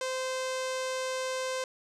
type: tone with low-pass filter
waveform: sawtooth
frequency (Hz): 518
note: C5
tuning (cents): -17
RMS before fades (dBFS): -33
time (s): 0.01-1.64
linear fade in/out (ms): 2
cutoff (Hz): 7500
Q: 1.5
effects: none

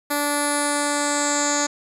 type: tone with low-pass filter sweep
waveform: 10% pulse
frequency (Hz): 290.5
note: D4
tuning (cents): -19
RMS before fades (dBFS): -22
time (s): 0.1-1.67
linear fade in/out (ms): 10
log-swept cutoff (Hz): 12000 to 6700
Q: 7.1
effects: none

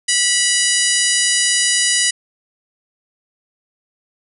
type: harmonic tone with a mistuned harmonic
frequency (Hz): 978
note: B5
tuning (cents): -17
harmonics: 2 / 3 / 4 / 5 / 6 / 7 / 8 / 9 / 10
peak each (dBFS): -21 / -21 / -25 / -22 / -24 / -21 / -27 / -21 / -23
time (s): 0.08-2.11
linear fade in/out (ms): 10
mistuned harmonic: 9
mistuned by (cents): -21
effects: none

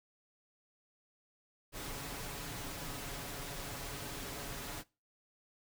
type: noise with comb filter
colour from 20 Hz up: pink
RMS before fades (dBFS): -43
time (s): 1.72-4.84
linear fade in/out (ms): 50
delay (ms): 7.1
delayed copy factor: +0.5
effects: noise-tail reverb RT60 0.3 s tail -22 dB re dry

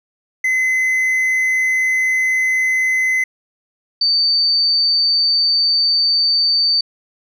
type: tone pair in turn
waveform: triangle / sine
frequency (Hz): 2041 / 4582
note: C7 / D8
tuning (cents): -44 / -44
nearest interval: octave + major second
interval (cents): 1400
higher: second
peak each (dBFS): -12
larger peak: neither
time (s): 0.44-3.24 / 4.01-6.81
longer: neither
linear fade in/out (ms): 5
effects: none

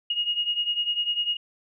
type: beating tone pair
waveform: sine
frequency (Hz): 2869 / 2879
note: F7 / F#7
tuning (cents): +46 / -48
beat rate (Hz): 10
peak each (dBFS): -25 / -29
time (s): 0.1-1.37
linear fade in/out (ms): 5
effects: none

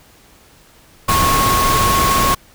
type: tone in noise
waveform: sine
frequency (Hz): 1094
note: C#6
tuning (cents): -23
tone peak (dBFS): -14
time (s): 1.08-2.35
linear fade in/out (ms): 10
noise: pink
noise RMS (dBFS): -17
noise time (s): 1.08-2.35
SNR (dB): 0
effects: pink hiss -48 dBFS RMS until 2.54 s

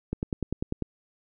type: click train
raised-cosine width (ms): 3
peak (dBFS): -15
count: 8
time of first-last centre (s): 0.13-0.823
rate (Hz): 10.1
effects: none

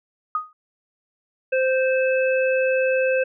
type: tone with exponential decay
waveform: sine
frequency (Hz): 1244.5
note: D#6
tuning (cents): 0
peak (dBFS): -17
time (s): 0.35-0.53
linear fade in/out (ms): 2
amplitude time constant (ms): 39
type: harmonic tone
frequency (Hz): 521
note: C5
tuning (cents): -7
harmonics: 1 / 3 / 5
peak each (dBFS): -18 / -27 / -27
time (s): 1.52-3.24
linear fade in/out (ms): 10
effects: none

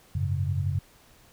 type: chord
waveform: sine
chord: F# suspended second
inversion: none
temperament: equal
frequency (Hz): 92.5 / 103.83 / 138.59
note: F#2 / G#2 / C#3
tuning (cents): 0 / 0 / 0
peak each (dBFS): -27 / -32 / -29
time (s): 0.15-0.79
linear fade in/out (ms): 5
effects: pink hiss -57 dBFS RMS until 1.32 s

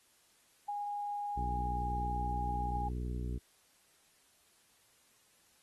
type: tone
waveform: sine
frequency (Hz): 821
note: G#5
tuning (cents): -20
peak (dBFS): -35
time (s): 0.68-2.89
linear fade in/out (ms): 10
type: harmonic tone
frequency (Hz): 61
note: B1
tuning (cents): -21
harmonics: 1 / 2 / 3 / 4 / 5 / 6 / 7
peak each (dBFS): -36 / -42 / -46 / -48 / -50 / -52 / -53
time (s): 1.36-3.39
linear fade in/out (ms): 20
effects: white hiss -68 dBFS RMS until 5.62 s + AAC 32 kbps

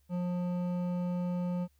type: tone with hard clipping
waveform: triangle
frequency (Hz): 177.8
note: F3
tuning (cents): +31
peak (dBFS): -32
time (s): 0.09-1.68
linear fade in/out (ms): 50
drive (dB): 14
effects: added 70 Hz sine -66 dBFS peak until 1.79 s + white hiss -75 dBFS RMS until 1.79 s

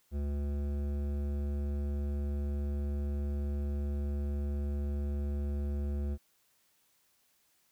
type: tone with hard clipping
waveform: sine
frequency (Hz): 71.7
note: D2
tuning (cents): -41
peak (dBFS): -33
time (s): 0.11-6.18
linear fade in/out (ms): 50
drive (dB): 13
effects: white hiss -71 dBFS RMS until 7.71 s

